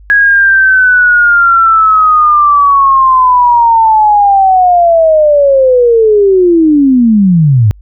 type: linear sweep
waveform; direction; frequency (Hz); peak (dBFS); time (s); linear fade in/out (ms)
sine; down; 1661.2 to 98.3; -3; 0.1-7.71; 0
effects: added 50 Hz sine -33 dBFS peak until 7.81 s